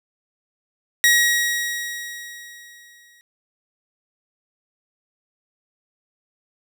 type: tone with exponential decay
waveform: sawtooth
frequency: 1900 Hz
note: A#6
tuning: 33 cents sharp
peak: -8 dBFS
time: 1.04-3.21 s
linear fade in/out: 0 ms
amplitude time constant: 470 ms
effects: none